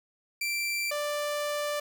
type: tone pair in turn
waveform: sawtooth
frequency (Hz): 2349 / 588.9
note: D7 / D5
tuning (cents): 0 / +5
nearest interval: 2 octaves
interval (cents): 2395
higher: first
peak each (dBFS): -25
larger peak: neither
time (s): 0.41-0.91 / 0.91-1.8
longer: second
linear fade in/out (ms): 5
effects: none